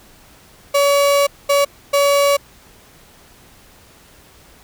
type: tone bursts at uneven times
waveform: 35% pulse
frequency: 566 Hz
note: C#5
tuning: 36 cents sharp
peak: -10 dBFS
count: 3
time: 0.74-1.27 / 1.49-1.65 / 1.93-2.37 s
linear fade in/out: 10 ms
effects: pink hiss -47 dBFS RMS until 4.63 s